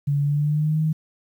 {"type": "tone with pitch glide", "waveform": "sine", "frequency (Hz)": [142.9, 156.74], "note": ["D3", "D#3"], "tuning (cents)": [-47, 13], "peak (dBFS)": -18, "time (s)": [0.07, 0.93], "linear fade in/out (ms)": 10, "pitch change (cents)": 160, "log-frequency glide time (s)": [0.21, 0.81], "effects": ["9-bit"]}